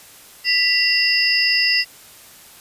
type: tone cluster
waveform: sine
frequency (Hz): 1979 / 2757 / 4765 / 5160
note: B6 / F7 / D8 / E8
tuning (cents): +3 / -23 / +24 / -38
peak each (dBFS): -20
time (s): 0.44-1.85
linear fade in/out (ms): 50
effects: white hiss -44 dBFS RMS until 2.6 s + resampled to 32000 Hz